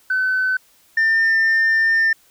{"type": "tone pair in turn", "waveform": "sine", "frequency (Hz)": [1517, 1800.7], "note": ["F#6", "A6"], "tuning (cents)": [43, 40], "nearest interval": "minor third", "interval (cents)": 297, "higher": "second", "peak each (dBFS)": [-15, -11], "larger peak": "second", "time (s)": [[0.1, 0.57], [0.97, 2.13]], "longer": "second", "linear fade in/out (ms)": 5, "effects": ["tanh soft clip ceiling -12 dBFS", "white hiss -55 dBFS RMS until 2.3 s"]}